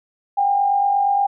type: tone pair together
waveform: sine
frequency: 754.5 / 803 Hz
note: F#5 / G5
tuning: +34 / +41 cents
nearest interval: minor second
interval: 107 cents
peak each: -24 / -15 dBFS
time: 0.37-1.27 s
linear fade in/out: 10 ms
effects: none